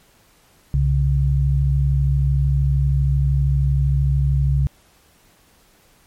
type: tone pair together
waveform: sine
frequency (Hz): 65.41 / 138.33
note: C2 / C#3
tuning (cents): 0 / -3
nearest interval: octave + minor second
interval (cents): 1297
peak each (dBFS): -17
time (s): 0.74-4.67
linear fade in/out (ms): 0
effects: pink hiss -55 dBFS RMS until 6.06 s + MP3 64 kbps